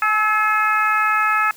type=harmonic tone with a mistuned harmonic; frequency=426 Hz; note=G#4; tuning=44 cents sharp; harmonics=2 / 3 / 4 / 5 / 6; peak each=-25 / -17 / -21 / -27 / -25 dBFS; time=0.02-1.51 s; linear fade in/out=2 ms; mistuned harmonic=3; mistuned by=+29 cents; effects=white hiss -45 dBFS RMS until 1.56 s